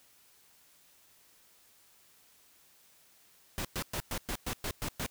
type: noise bursts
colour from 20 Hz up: pink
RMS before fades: -35 dBFS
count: 9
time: 3.58-5.063 s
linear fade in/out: 0 ms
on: 67 ms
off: 110 ms
effects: white hiss -63 dBFS RMS until 5.1 s